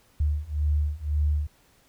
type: beating tone pair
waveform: sine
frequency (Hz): 73.42 / 75.32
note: D2 / D2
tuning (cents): 0 / +44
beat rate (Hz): 1.9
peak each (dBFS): -26 / -25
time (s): 0.2-1.47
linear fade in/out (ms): 5
effects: pink hiss -61 dBFS RMS until 1.88 s